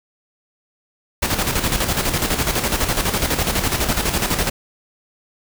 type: noise with tremolo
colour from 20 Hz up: pink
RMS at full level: -18 dBFS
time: 1.22-4.5 s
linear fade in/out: 10 ms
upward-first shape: square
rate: 12 Hz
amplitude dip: 55%
effects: none